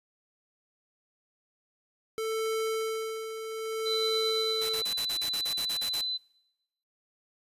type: tone with tremolo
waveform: square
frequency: 442.9 Hz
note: A4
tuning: 11 cents sharp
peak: -28 dBFS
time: 2.18-4.82 s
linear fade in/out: 0 ms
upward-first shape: sine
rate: 0.63 Hz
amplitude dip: 60%
type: tone with pitch glide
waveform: sine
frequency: 3995 to 4020 Hz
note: B7 to B7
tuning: +19 to +30 cents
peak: -29 dBFS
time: 3.85-6.18 s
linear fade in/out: 20 ms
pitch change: +11 cents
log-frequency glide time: 5.72-6.06 s
type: noise bursts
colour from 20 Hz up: white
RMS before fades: -36 dBFS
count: 12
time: 4.61-6.015 s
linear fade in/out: 10 ms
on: 85 ms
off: 35 ms
effects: noise-tail reverb RT60 1.0 s tail -26 dB re dry + resampled to 32000 Hz